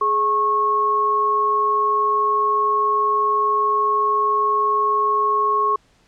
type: tone pair together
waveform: sine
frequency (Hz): 420 / 1093.8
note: G#4 / C#6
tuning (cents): +19 / -23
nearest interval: octave + perfect fourth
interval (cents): 1658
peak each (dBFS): -24 / -16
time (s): 0.01-5.76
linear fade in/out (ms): 5
effects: pink hiss -58 dBFS RMS until 6.07 s + low-pass 7000 Hz 12 dB/octave